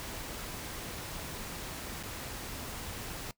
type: noise with dropouts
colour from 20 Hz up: pink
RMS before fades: -41 dBFS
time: 0-3.31 s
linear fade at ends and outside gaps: 0 ms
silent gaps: 2.028-2.035 s
effects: noise-tail reverb RT60 0.1 s tail -20 dB re dry